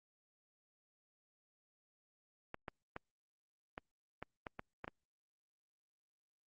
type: clicks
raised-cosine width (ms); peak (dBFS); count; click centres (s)
0.5; -28; 9; 2.544 / 2.682 / 2.964 / 3.779 / 4.226 / 4.468 / 4.594 / 4.844 / 4.879
effects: Opus 48 kbps